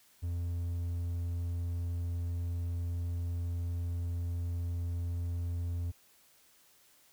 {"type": "tone", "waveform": "triangle", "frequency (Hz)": 86.1, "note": "F2", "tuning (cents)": -24, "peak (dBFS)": -30, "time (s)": [0.22, 5.92], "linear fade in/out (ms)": 20, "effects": ["white hiss -64 dBFS RMS until 7.12 s"]}